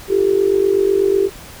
sine tone with amplitude modulation, 392 Hz, G4, in tune, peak -8 dBFS, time 0.08-1.3 s, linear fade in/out 50 ms, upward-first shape sine, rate 48.1 Hz, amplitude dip 80%, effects pink hiss -37 dBFS RMS until 1.6 s

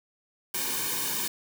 white noise with comb filter, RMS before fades -30 dBFS, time 0.54-1.28 s, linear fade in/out 5 ms, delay 1.5 ms, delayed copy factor -1, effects none

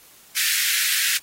pink high-pass noise, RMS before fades -22 dBFS, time 0.36-1.18 s, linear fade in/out 10 ms, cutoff 1600 Hz, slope 48 dB/octave, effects white hiss -50 dBFS RMS until 1.22 s + AAC 48 kbps

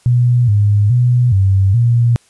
sine tone with pitch steps, 122.2 / 103.1 / 123 / 96.6 / 118.6 Hz, B2 / G#2 / B2 / G2 / A#2, -18 / -12 / -7 / -25 / +30 cents, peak -8 dBFS, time 0.06-2.16 s, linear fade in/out 0 ms, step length 420 ms, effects white hiss -52 dBFS RMS until 2.29 s + resampled to 24000 Hz

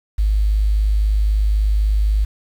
sine tone with quantisation, 51.91 Hz, G#1, in tune, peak -13 dBFS, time 0.18-2.25 s, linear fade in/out 10 ms, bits 7, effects none

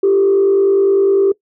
sine tone with frequency modulation, 392 Hz, G4, in tune, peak -8 dBFS, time 0.03-1.32 s, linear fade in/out 5 ms, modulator 49.9 Hz, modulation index 0.52, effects noise-tail reverb RT60 0.1 s tail -21 dB re dry + tanh soft clip ceiling -5 dBFS

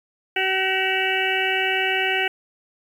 harmonic tone with a mistuned harmonic, 380 Hz, F#4, 46 cents sharp, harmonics 1 / 2 / 4 / 5 / 6 / 7 / 8, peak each -27 / -27 / -27 / -27 / -27 / -27 / -27 dBFS, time 0.36-2.28 s, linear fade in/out 5 ms, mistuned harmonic 8, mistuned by -63 cents, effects 8-bit

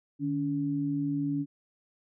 sine tone pair together, 150 / 283.2 Hz, D3 / C#4, +37 / +37 cents, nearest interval major seventh, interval 1100 cents, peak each -33 / -28 dBFS, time 0.19-1.46 s, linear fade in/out 50 ms, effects none

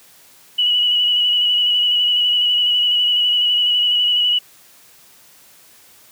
sine tone with vibrato, 2936 Hz, F#7, 14 cents flat, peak -13 dBFS, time 0.58-4.39 s, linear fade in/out 10 ms, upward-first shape square, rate 12 Hz, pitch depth 20 cents each way, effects white hiss -48 dBFS RMS until 6.11 s + high-pass 80 Hz 12 dB/octave

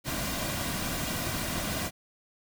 pink noise with comb filter, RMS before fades -32 dBFS, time 0.04-1.91 s, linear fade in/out 50 ms, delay 2.3 ms, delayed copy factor -0.5, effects none

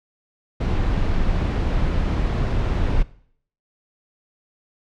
brown noise, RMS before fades -20 dBFS, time 0.6-3.03 s, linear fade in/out 10 ms, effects noise-tail reverb RT60 0.6 s tail -19 dB re dry + low-pass 4000 Hz 12 dB/octave

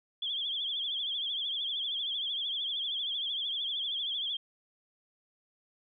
sine tone with vibrato, 3322 Hz, G#7, in tune, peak -31 dBFS, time 0.22-4.37 s, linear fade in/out 5 ms, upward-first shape triangle, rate 13 Hz, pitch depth 110 cents each way, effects none

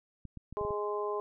clicks, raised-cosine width 5 ms, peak -31 dBFS, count 6, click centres 0.253 / 0.373 / 0.526 / 0.612 / 0.65 / 0.707 s
harmonic tone, 207.7 Hz, G#3, in tune, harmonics 2 / 3 / 4 / 5, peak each -33 / -40 / -42 / -37 dBFS, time 0.57-1.2 s, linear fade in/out 0 ms
effects none

